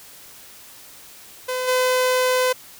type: tone with level steps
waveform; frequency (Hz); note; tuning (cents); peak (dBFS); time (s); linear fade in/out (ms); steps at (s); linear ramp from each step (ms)
sawtooth; 508; B4; +49; -19 / -13; 1.48-2.53; 10; 1.67; 20
effects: white hiss -44 dBFS RMS until 2.79 s